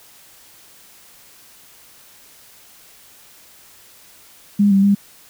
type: tone with pitch steps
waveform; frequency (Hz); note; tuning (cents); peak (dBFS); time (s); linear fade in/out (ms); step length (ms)
sine; 203.5 / 195.6 / 200.7; G#3 / G3 / G3; -35 / -4 / +41; -10; 4.59-4.95; 10; 120
effects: white hiss -47 dBFS RMS until 5.29 s